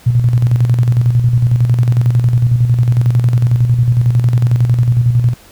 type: tone with tremolo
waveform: sine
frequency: 120.6 Hz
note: B2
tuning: 41 cents flat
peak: -6 dBFS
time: 0.06-5.34 s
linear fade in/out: 10 ms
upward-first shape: square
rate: 11 Hz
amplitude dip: 50%
effects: pink hiss -42 dBFS RMS until 5.51 s